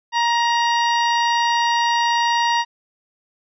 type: harmonic tone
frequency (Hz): 941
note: A#5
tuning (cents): +16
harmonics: 1 / 2 / 3 / 4 / 5 / 6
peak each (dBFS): -17 / -23 / -27 / -29 / -31 / -33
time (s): 0.12-2.65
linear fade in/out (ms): 50
effects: none